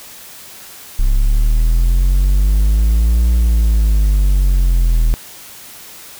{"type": "linear two-way sweep", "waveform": "triangle", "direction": "up then down", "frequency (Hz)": [32.7, 59, 39.15], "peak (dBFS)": -7, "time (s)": [0.99, 5.14], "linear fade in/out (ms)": 0, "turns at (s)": 3.3, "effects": ["white hiss -36 dBFS RMS until 6.19 s"]}